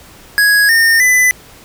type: tone with pitch steps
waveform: square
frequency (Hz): 1664 / 1825.1 / 2002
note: G#6 / A#6 / B6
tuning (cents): +3 / -37 / +23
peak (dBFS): -8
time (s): 0.38-1.31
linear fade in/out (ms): 0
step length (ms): 310
effects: pink hiss -40 dBFS RMS until 1.64 s